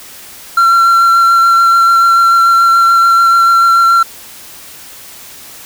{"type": "tone with vibrato", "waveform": "triangle", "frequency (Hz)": 1363, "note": "F6", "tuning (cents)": -43, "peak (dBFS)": -3, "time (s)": [0.57, 4.03], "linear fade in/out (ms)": 5, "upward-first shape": "triangle", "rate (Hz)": 6.9, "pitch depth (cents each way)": 16, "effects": ["white hiss -33 dBFS RMS until 5.65 s"]}